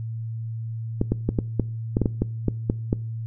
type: clicks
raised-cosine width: 3 ms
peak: -7 dBFS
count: 12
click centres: 1.014 / 1.12 / 1.29 / 1.388 / 1.597 / 1.969 / 2.017 / 2.058 / 2.22 / 2.483 / 2.699 / 2.929 s
effects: noise-tail reverb RT60 0.5 s tail -22 dB re dry + added 113 Hz sine -28 dBFS peak until 3.26 s